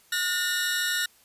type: tone cluster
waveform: sawtooth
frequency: 1444 / 1813 / 3889 Hz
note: F#6 / A#6 / B7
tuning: -43 / -49 / -27 cents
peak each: -25 / -25 / -28 dBFS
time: 0.12-1.06 s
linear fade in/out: 5 ms
effects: white hiss -59 dBFS RMS until 1.24 s + resampled to 32000 Hz